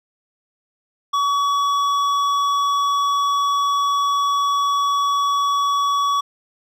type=tone with hard clipping; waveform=sine; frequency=1132 Hz; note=C#6; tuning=36 cents sharp; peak=-18 dBFS; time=1.13-6.21 s; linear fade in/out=10 ms; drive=9 dB; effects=none